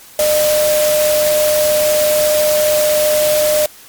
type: tone in noise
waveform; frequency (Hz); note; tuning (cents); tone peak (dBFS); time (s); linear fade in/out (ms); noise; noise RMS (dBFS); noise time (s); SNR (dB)
sine; 605; D#5; -49; -11; 0.19-3.66; 2; white; -19; 0.19-3.66; +5
effects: white hiss -40 dBFS RMS until 3.88 s + MP3 96 kbps